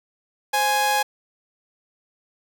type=tone pair together; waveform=sawtooth; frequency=523.3 / 831.8 Hz; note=C5 / G#5; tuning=0 / +2 cents; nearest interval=minor sixth; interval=802 cents; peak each=-24 / -15 dBFS; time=0.53-1.03 s; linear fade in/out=10 ms; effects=none